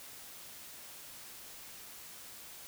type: silence
effects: white hiss -50 dBFS RMS until 2.67 s